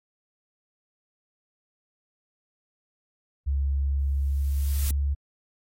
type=tone with pitch glide; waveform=sine; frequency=69.3 to 70.47 Hz; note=C#2 to C#2; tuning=0 to +29 cents; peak=-22 dBFS; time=3.46-5.15 s; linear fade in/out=20 ms; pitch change=+29 cents; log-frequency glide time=4.2-5.02 s
type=noise with exponential growth; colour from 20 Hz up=blue; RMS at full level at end=-31 dBFS; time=3.99-4.91 s; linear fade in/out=2 ms; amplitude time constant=200 ms
effects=AAC 48 kbps